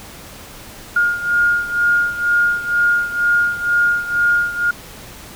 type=beating tone pair; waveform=sine; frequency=1420 / 1422.1 Hz; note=F6 / F6; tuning=+28 / +31 cents; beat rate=2.1 Hz; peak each=-15 / -19 dBFS; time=0.96-4.71 s; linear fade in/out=5 ms; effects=pink hiss -37 dBFS RMS until 5.35 s